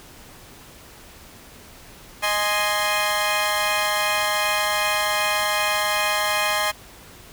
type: chord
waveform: 15% pulse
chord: Ab major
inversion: second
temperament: equal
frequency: 622.3 / 830.6 / 1046.5 Hz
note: Eb5 / Ab5 / C6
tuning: 0 / 0 / 0 cents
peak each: -18 dBFS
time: 2.22-6.72 s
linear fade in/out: 20 ms
effects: pink hiss -45 dBFS RMS until 7.32 s